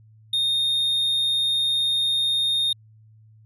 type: tone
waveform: triangle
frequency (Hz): 3681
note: A#7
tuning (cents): -23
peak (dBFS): -18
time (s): 0.33-2.73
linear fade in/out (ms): 5
effects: added 109 Hz sine -49 dBFS peak until 3.45 s + resampled to 32000 Hz